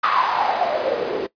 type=noise with band-pass filter sweep; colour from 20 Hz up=white; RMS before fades=-21 dBFS; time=0.03-1.27 s; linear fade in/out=10 ms; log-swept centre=1200 to 380 Hz; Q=5.8; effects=noise-tail reverb RT60 0.1 s tail -17 dB re dry + resampled to 11025 Hz